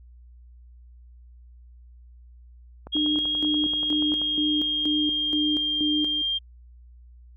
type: click train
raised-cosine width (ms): 1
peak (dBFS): -25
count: 15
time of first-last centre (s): 2.87-4.216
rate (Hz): 10.4
type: tone with pitch glide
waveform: sine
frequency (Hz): 3269 to 3198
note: G#7 to G7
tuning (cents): -28 to +34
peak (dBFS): -23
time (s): 2.92-6.39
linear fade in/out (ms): 20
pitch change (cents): -38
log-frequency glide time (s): 3.58-5.76
type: tone with tremolo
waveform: sine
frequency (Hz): 301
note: D4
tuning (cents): +43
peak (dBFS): -23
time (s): 2.95-6.22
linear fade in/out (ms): 5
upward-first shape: square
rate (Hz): 2.1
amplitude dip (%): 75
effects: added 60 Hz sine -46 dBFS peak until 7.36 s